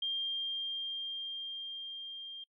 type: tone with level ramp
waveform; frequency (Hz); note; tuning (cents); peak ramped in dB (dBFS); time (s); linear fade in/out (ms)
sine; 3197; G7; +33; -31 to -42; 0.02-2.44; 5
effects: noise-tail reverb RT60 0.1 s tail -25 dB re dry